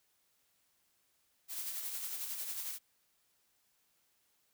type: noise with tremolo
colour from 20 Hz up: blue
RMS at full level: -39 dBFS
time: 1.48-2.79 s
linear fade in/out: 50 ms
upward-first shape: sine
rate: 11 Hz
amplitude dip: 40%
effects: white hiss -75 dBFS RMS until 4.53 s